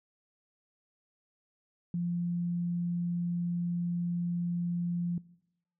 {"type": "tone", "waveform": "sine", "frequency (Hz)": 173.6, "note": "F3", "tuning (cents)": -10, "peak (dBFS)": -29, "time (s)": [1.94, 5.18], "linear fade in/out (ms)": 2, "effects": ["noise-tail reverb RT60 0.8 s tail -21 dB re dry"]}